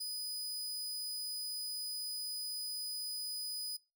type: tone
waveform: sawtooth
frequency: 4978 Hz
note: D#8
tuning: in tune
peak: -35 dBFS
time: 0-3.77 s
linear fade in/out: 10 ms
effects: noise-tail reverb RT60 0.3 s tail -24 dB re dry